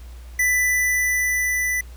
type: tone with level ramp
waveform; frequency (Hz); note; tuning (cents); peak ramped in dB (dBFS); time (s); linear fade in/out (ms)
square; 1988; B6; +11; -17 to -21; 0.39-1.81; 5
effects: added 60 Hz sine -36 dBFS peak until 1.96 s + pink hiss -51 dBFS RMS until 1.96 s